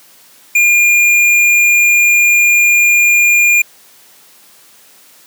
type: tone with hard clipping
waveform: sine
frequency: 2412 Hz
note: D7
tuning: 46 cents sharp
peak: -8 dBFS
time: 0.55-3.62 s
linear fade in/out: 5 ms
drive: 12 dB
effects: white hiss -44 dBFS RMS until 5.26 s + high-pass 150 Hz 12 dB/octave